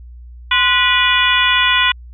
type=harmonic tone with a mistuned harmonic; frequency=489.5 Hz; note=B4; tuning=15 cents flat; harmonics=2 / 3 / 4 / 5 / 6 / 7; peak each=-18 / -18 / -18 / -18 / -18 / -18 dBFS; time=0.51-1.92 s; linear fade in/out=5 ms; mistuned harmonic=2; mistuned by=+89 cents; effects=added 60 Hz sine -33 dBFS peak until 2.13 s